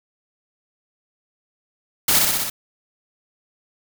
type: noise with echo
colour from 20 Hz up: white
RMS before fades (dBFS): -17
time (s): 2.08-2.19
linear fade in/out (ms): 5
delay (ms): 62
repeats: 5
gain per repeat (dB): -2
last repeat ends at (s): 2.5
effects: none